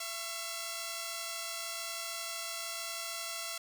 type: tone cluster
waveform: 5% pulse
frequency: 671 / 1098 / 1375 Hz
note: E5 / C#6 / F6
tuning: +31 / -17 / -27 cents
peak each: -28 / -32 / -33 dBFS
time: 0-3.58 s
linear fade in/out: 5 ms
effects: none